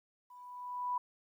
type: tone with level ramp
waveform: sine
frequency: 987.8 Hz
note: B5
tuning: in tune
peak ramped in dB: -52 to -30 dBFS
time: 0.3-0.98 s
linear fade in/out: 5 ms
effects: 12-bit